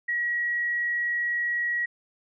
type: tone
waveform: sine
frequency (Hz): 1912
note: A#6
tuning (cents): +43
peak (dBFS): -24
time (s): 0.08-1.86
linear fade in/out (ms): 10
effects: none